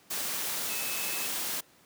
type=tone in noise; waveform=sine; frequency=2594 Hz; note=E7; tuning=28 cents flat; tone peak=-39 dBFS; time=0.69-1.27 s; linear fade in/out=10 ms; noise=white; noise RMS=-33 dBFS; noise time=0.1-1.61 s; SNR=-9 dB; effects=pink hiss -60 dBFS RMS until 1.85 s + high-pass 150 Hz 12 dB/octave